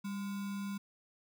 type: tone with sample-and-hold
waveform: sine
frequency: 198.8 Hz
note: G3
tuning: 25 cents sharp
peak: -36 dBFS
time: 0.04-0.78 s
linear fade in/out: 10 ms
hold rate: 1225 Hz
effects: none